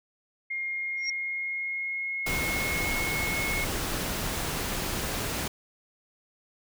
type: tone with pitch glide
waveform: sine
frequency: 2130 to 2181 Hz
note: C7 to C#7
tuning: +30 to -29 cents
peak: -29 dBFS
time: 0.5-3.65 s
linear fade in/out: 10 ms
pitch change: +41 cents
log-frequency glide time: 0.63-3 s
type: tone with exponential growth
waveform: sine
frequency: 5588 Hz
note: F8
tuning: in tune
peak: -25 dBFS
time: 0.97-1.1 s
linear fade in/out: 5 ms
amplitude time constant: 27 ms
type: noise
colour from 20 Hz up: pink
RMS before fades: -31 dBFS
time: 2.26-5.48 s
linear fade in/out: 5 ms
effects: none